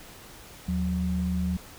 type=tone pair together; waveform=sine; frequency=77.78 / 181.29 Hz; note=D#2 / F#3; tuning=0 / -35 cents; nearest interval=octave + minor third; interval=1465 cents; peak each=-29 / -26 dBFS; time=0.68-1.57 s; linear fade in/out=5 ms; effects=pink hiss -47 dBFS RMS until 1.78 s